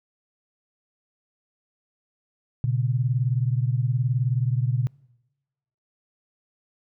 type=beating tone pair; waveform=sine; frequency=120 / 139 Hz; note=B2 / C#3; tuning=-49 / +5 cents; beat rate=19 Hz; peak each=-22 / -25 dBFS; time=2.64-4.87 s; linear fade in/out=0 ms; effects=noise-tail reverb RT60 1.0 s tail -25 dB re dry